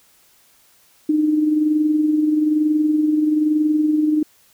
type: tone with amplitude modulation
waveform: sine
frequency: 305.2 Hz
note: D#4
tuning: 33 cents flat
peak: -12 dBFS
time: 1.09-4.23 s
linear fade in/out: 5 ms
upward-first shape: sine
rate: 21.1 Hz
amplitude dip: 45%
effects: white hiss -55 dBFS RMS until 4.53 s